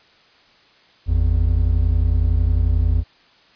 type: tone pair together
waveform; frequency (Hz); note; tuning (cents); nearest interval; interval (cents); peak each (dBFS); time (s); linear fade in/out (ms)
triangle; 52.66 / 83.7; G#1 / E2; +25 / +27; minor sixth; 802; -15; 1.06-3.04; 50
effects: white hiss -53 dBFS RMS until 3.55 s + resampled to 11025 Hz